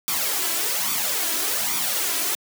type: noise with flanger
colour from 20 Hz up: white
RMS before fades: -24 dBFS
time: 0.08-2.35 s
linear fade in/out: 0 ms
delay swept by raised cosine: 0.86 to 3.06 ms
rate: 1.2 Hz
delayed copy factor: +0.65
effects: high-pass 200 Hz 12 dB/octave